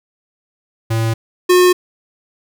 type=tone pair in turn; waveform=square; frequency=112.9 / 361.3 Hz; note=A2 / F#4; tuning=+45 / -41 cents; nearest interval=octave + minor sixth; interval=2014 cents; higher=second; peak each=-15 / -8 dBFS; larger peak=second; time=0.9-1.14 / 1.49-1.73 s; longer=neither; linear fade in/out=10 ms; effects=none